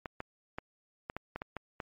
clicks, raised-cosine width 0.5 ms, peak -22 dBFS, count 9, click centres 0.058 / 0.204 / 0.585 / 1.099 / 1.166 / 1.36 / 1.419 / 1.567 / 1.802 s, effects MP3 48 kbps

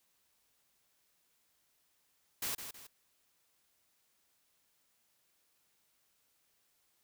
white noise with echo, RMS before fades -37 dBFS, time 2.42-2.55 s, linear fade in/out 5 ms, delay 160 ms, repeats 2, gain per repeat -8 dB, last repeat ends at 2.87 s, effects white hiss -75 dBFS RMS until 7.03 s

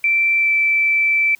sine tone with pitch glide, 2341 to 2326 Hz, D7 to D7, -6 to -17 cents, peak -13 dBFS, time 0.04-1.35 s, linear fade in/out 2 ms, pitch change -11 cents, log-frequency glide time 0.37-0.5 s, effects white hiss -53 dBFS RMS until 1.39 s

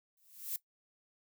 violet noise with exponential growth, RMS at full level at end -34 dBFS, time 0.17-0.56 s, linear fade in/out 2 ms, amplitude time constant 83 ms, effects noise-tail reverb RT60 0.1 s tail -17 dB re dry

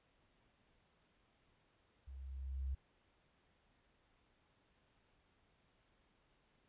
sine tone with level ramp, 66.5 Hz, C2, 29 cents sharp, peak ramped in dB -49 to -36 dBFS, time 2.07-2.75 s, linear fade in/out 10 ms, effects pink hiss -75 dBFS RMS until 6.68 s + resampled to 8000 Hz

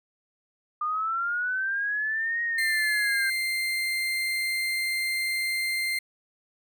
sine linear two-way sweep, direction up then down, 1207 to 1880 to 1579 Hz, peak -25 dBFS, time 0.81-3.3 s, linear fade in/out 5 ms, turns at 2.42 s
35% pulse tone, 2093 Hz, C7, in tune, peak -24 dBFS, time 2.58-5.99 s, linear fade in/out 5 ms
effects none

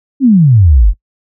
sine exponential sweep, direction down, 285.2 to 42.32 Hz, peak -3 dBFS, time 0.2-0.94 s, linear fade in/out 50 ms, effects noise-tail reverb RT60 0.1 s tail -22 dB re dry

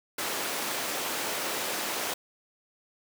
pink high-pass noise, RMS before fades -32 dBFS, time 0.18-2.14 s, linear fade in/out 5 ms, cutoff 380 Hz, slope 12 dB/octave, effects none

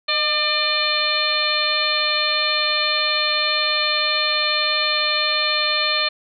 harmonic tone with a mistuned harmonic, 599 Hz, D5, 34 cents sharp, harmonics 1 / 2 / 3 / 4 / 5 / 6 / 7, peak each -28 / -26 / -27 / -24 / -28 / -25 / -22 dBFS, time 0.08-6.09 s, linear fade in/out 10 ms, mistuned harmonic 1, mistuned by +38 cents, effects none

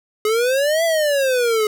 square exponential two-way sweep, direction up then down, 420 to 674 to 420 Hz, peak -16 dBFS, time 0.25-1.67 s, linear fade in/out 2 ms, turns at 0.84 s, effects none

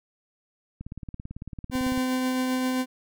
click train, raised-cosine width 5 ms, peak -24 dBFS, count 22, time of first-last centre 0.81-1.977 s, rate 18 Hz
40% pulse tone with tremolo, 256.4 Hz, C4, 35 cents flat, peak -22 dBFS, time 1.71-2.86 s, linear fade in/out 50 ms, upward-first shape triangle, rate 7.6 Hz, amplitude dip 25%
effects none

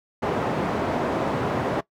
white band-pass noise, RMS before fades -25 dBFS, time 0.22-1.81 s, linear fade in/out 10 ms, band 110 to 710 Hz, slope 12 dB/octave, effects noise-tail reverb RT60 0.1 s tail -19 dB re dry

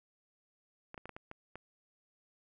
clicks, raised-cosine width 0.5 ms, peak -30 dBFS, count 7, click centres 0.944 / 0.978 / 1.056 / 1.093 / 1.165 / 1.314 / 1.556 s, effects none

